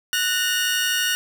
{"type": "tone cluster", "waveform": "sawtooth", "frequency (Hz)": [1478, 1830, 2844], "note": ["F#6", "A#6", "F7"], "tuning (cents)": [-2, -32, 31], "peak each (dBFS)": [-20, -24, -20], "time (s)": [0.13, 1.15], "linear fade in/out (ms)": 0, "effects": []}